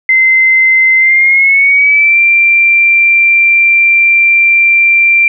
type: tone with pitch glide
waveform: sine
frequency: 2068 to 2362 Hz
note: C7 to D7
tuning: -21 to +9 cents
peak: -4 dBFS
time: 0.09-5.28 s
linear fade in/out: 2 ms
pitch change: +230 cents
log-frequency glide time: 0.98-2.19 s
effects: none